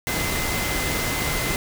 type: tone in noise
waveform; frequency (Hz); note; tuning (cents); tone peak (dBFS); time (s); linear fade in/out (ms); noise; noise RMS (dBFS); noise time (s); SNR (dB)
sine; 2058; C7; -29; -30; 0.07-1.56; 0; pink; -25; 0.07-1.56; -8
effects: none